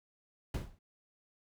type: noise with exponential decay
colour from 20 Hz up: brown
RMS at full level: -29 dBFS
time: 0.54-0.79 s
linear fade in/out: 5 ms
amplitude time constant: 53 ms
effects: none